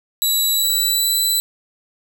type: tone with pitch glide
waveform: 15% pulse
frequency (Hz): 3926 to 3988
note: B7 to B7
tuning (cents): -11 to +16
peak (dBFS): -9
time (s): 0.22-1.4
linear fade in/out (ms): 0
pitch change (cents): +27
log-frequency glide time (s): 0.53-1.19
effects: none